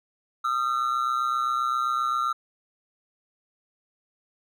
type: ring-modulated tone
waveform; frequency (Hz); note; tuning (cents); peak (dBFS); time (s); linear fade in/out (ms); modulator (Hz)
triangle; 1287; E6; -42; -18; 0.44-2.33; 10; 63.8
effects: none